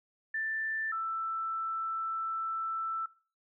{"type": "tone pair in turn", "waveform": "sine", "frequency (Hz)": [1771, 1326.8], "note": ["A6", "E6"], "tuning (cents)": [11, 11], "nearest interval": "perfect fourth", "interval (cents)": 500, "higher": "first", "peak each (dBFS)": [-31, -31], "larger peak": "neither", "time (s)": [[0.34, 0.92], [0.92, 3.06]], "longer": "second", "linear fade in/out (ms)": 5, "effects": ["noise-tail reverb RT60 0.4 s tail -20 dB re dry"]}